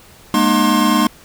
square tone cluster, 208.7 / 237.8 / 304 / 1066 Hz, G#3 / A#3 / D#4 / C6, +9 / +35 / -40 / +32 cents, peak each -18 dBFS, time 0.34-1.07 s, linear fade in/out 2 ms, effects pink hiss -44 dBFS RMS until 1.24 s

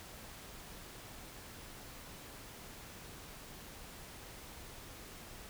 silence, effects pink hiss -51 dBFS RMS until 5.49 s

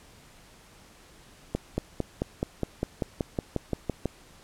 accelerating click train, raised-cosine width 2 ms, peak -13 dBFS, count 14, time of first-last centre 1.55-4.057 s, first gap 230 ms, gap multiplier 0.97, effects pink hiss -54 dBFS RMS until 4.43 s + low-pass 11000 Hz 12 dB/octave

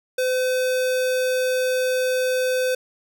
square tone, 510 Hz, C5, 44 cents flat, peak -20 dBFS, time 0.18-2.75 s, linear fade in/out 5 ms, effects none

